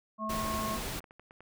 harmonic tone, 217 Hz, A3, 24 cents flat, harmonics 1 / 3 / 5, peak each -37 / -40 / -34 dBFS, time 0.18-0.8 s, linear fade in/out 50 ms
pink noise, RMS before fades -37 dBFS, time 0.29-1 s, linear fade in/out 10 ms
clicks, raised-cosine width 0.5 ms, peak -37 dBFS, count 7, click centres 0.9 / 1.005 / 1.042 / 1.109 / 1.196 / 1.309 / 1.406 s
effects none

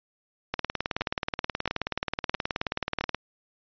two click trains, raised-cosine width 0.3 ms, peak -11 / -11 dBFS, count 4 / 50, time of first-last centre 1.01-3.01 / 0.54-3.146 s, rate 1.5 / 18.8 Hz, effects resampled to 11025 Hz

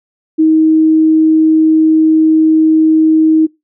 sine tone, 316.1 Hz, D#4, 27 cents sharp, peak -5 dBFS, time 0.38-3.47 s, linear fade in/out 20 ms, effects noise-tail reverb RT60 0.2 s tail -22 dB re dry

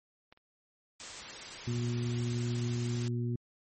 clicks, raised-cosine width 0.3 ms, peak -36 / -46 dBFS, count 2, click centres 0.325 / 0.374 s
white noise, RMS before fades -43 dBFS, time 1-3.08 s, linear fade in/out 0 ms
harmonic tone, 120 Hz, B2, 49 cents flat, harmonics 1 / 2 / 3, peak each -31 / -37 / -41 dBFS, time 1.67-3.36 s, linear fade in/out 5 ms
effects MP3 32 kbps

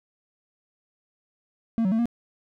triangle tone with pitch steps, 227.9 / 187.8 / 223.7 / 236.1 Hz, A#3 / F#3 / A3 / A#3, -39 / +26 / +29 / +22 cents, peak -18 dBFS, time 1.78-2.056 s, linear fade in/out 0 ms, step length 69 ms, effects none

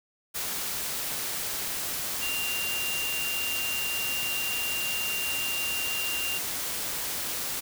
sine tone in noise, 2782 Hz, F7, 7 cents flat, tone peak -30 dBFS, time 2.21-6.39 s, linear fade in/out 20 ms, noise white, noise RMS -32 dBFS, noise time 0.34-7.61 s, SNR -1 dB, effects none

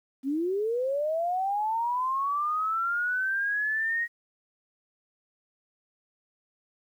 sine linear sweep, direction up, 257.3 to 1890 Hz, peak -25 dBFS, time 0.23-4.08 s, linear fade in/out 50 ms, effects 10-bit

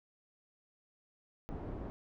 pink low-pass noise, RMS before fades -42 dBFS, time 1.49-1.9 s, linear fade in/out 0 ms, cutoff 650 Hz, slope 12 dB/octave, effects none

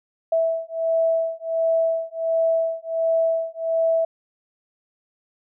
sine beating tone pair, 655 / 656.4 Hz, E5 / E5, -11 / -8 cents, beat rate 1.4 Hz, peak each -22 dBFS, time 0.32-4.05 s, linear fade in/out 5 ms, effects none

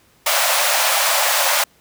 pink high-pass noise, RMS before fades -17 dBFS, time 0.26-1.64 s, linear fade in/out 5 ms, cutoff 540 Hz, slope 96 dB/octave, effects pink hiss -55 dBFS RMS until 1.8 s + high-pass 60 Hz 12 dB/octave

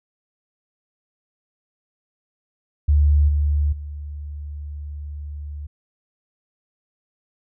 sine tone with level steps, 73.42 Hz, D2, in tune, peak -12 / -16 / -29 dBFS, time 2.88-5.67 s, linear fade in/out 10 ms, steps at 3.28 / 3.72 s, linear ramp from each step 10 ms, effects none

